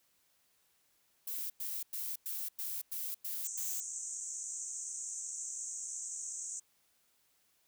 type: noise bursts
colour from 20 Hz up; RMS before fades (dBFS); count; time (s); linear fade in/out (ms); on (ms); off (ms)
violet; -39; 8; 1.27-3.803; 5; 230; 99
type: band-pass noise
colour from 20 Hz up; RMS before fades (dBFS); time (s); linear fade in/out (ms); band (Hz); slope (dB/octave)
pink; -42; 3.44-6.6; 10; 6200 to 8300; 96
effects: white hiss -73 dBFS RMS until 7.67 s